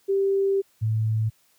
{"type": "tone pair in turn", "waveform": "sine", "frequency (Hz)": [392, 110], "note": ["G4", "A2"], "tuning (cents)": [0, 0], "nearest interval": "octave + minor seventh", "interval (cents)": 2200, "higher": "first", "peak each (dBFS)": [-19, -20], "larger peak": "first", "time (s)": [[0.08, 0.62], [0.81, 1.3]], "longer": "first", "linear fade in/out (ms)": 20, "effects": ["white hiss -63 dBFS RMS until 1.58 s", "high-pass 60 Hz 12 dB/octave"]}